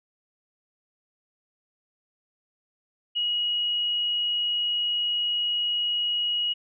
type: tone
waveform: sine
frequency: 2900 Hz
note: F#7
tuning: 35 cents flat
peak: -23 dBFS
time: 3.15-6.54 s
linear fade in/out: 20 ms
effects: none